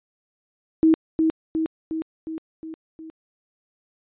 sine tone with echo, 320 Hz, D#4, 49 cents sharp, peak -12 dBFS, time 0.83-0.94 s, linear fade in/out 0 ms, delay 360 ms, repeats 6, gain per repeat -4 dB, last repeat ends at 3.1 s, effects resampled to 8000 Hz

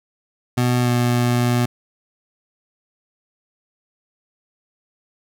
25% pulse tone with pitch glide, 123.47 to 121.56 Hz, B2 to B2, 0 to -27 cents, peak -12 dBFS, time 0.57-1.66 s, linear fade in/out 10 ms, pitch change -27 cents, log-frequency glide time 0.82-0.89 s, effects none

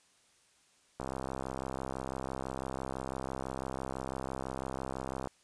click train, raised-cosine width 1 ms, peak -23 dBFS, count 283, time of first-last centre 1-5.273 s, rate 66 Hz, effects white hiss -67 dBFS RMS until 5.43 s + resampled to 22050 Hz

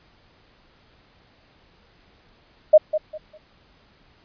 sine tone with echo, 617 Hz, D#5, 15 cents flat, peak -6 dBFS, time 2.73-2.78 s, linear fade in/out 10 ms, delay 200 ms, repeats 3, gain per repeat -12 dB, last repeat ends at 3.38 s, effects pink hiss -57 dBFS RMS until 4.24 s + resampled to 11025 Hz

